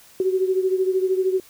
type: beating tone pair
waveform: sine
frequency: 373.4 / 386.4 Hz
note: F#4 / G4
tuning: +16 / -25 cents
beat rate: 13 Hz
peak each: -19 / -24 dBFS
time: 0.2-1.4 s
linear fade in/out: 2 ms
effects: white hiss -50 dBFS RMS until 1.49 s